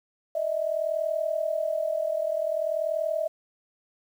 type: tone pair together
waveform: sine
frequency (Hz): 609 / 649.5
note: D#5 / E5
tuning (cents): -37 / -26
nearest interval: minor second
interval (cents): 111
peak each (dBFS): -28 / -27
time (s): 0.35-3.28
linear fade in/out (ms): 5
effects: 9-bit